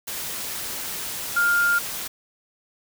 sine tone in noise, 1406 Hz, F6, 11 cents sharp, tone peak -17 dBFS, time 1.36-1.79 s, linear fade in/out 10 ms, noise white, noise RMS -31 dBFS, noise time 0.07-2.08 s, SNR +11 dB, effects none

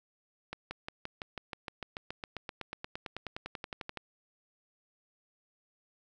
accelerating click train, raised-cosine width 0.3 ms, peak -22 dBFS, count 29, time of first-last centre 0.53-3.973 s, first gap 180 ms, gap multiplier 0.97, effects none

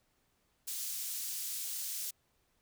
pink high-pass noise, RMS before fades -39 dBFS, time 0.67-2.11 s, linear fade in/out 10 ms, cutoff 6300 Hz, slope 12 dB/octave, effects pink hiss -75 dBFS RMS until 2.61 s

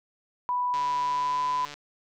sine tone with pitch glide, 987.8 to 1002.2 Hz, B5 to B5, 0 to +25 cents, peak -24 dBFS, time 0.49-1.65 s, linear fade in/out 0 ms, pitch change +25 cents, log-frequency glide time 1.01-1.4 s
click train, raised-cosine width 0.2 ms, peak -23 dBFS, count 147, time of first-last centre 0.74-1.74 s, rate 146 Hz
effects none

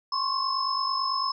sine tone cluster, 1049 / 1098 / 5210 Hz, C6 / C#6 / E8, +4 / -17 / -21 cents, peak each -29 dBFS, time 0.12-1.32 s, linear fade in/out 5 ms, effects none

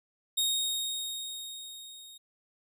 sawtooth tone with level ramp, 3729 Hz, A#7, in tune, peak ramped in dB -22 to -45 dBFS, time 0.37-2.18 s, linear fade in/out 10 ms, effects none

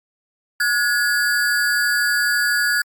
square ring-modulated tone, 1562 Hz, G6, 7 cents flat, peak -14 dBFS, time 0.6-2.82 s, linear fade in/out 5 ms, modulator 116 Hz, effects Opus 48 kbps

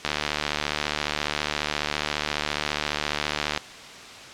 click train, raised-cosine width 0.2 ms, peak -6 dBFS, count 264, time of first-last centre 0.05-3.575 s, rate 74.6 Hz, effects white hiss -41 dBFS RMS until 4.33 s + low-pass 5000 Hz 12 dB/octave

